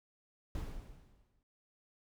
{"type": "noise with exponential decay", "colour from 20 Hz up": "brown", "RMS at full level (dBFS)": -37, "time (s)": [0.55, 1.43], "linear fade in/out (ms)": 1, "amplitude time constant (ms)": 190, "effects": []}